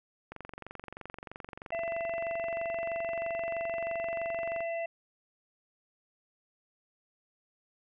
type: click train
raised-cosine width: 0.5 ms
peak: -27 dBFS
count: 100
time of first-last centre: 0.32-4.606 s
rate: 23.1 Hz
type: harmonic tone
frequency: 670 Hz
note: E5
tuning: 28 cents sharp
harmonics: 1 / 3 / 4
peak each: -32 / -42 / -44 dBFS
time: 1.72-4.86 s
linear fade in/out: 5 ms
effects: none